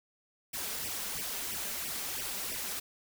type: noise with flanger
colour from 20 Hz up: white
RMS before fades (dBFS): -37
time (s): 0.53-2.8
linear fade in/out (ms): 10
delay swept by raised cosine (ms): 0.36 to 5.16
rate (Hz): 3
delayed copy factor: +0.85
effects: none